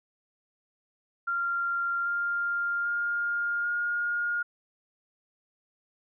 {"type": "tone with pitch steps", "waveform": "sine", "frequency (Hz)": [1387, 1399.1, 1411.2, 1423.5], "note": ["F6", "F6", "F6", "F6"], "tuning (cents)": [-12, 3, 18, 33], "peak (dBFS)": -26, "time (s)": [1.27, 4.43], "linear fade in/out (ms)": 10, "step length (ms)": 790, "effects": []}